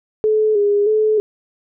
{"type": "tone with vibrato", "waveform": "sine", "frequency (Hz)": 420, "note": "G#4", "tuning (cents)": 19, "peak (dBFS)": -12, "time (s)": [0.24, 1.2], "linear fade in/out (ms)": 0, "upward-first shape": "square", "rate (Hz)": 1.6, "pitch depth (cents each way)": 46, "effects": []}